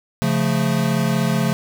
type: chord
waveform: square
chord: Db augmented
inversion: none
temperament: equal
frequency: 138.59 / 174.61 / 220 Hz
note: Db3 / F3 / A3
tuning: 0 / 0 / 0 cents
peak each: -22 dBFS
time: 0.22-1.53 s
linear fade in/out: 0 ms
effects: none